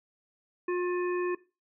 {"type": "harmonic tone with a mistuned harmonic", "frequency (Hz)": 357.2, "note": "F4", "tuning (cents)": 39, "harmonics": [1, 3, 5, 7], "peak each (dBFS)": [-27, -37, -41, -44], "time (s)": [0.68, 1.35], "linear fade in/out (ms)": 5, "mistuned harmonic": 5, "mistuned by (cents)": -17, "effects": ["noise-tail reverb RT60 0.3 s tail -19 dB re dry"]}